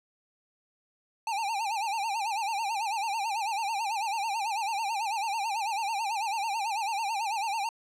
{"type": "tone with vibrato", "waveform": "square", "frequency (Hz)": 849, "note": "G#5", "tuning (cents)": 38, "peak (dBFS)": -29, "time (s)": [1.27, 7.69], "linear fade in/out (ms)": 2, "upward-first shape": "sine", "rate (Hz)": 9.1, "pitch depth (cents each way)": 150, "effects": ["low-pass 9000 Hz 12 dB/octave"]}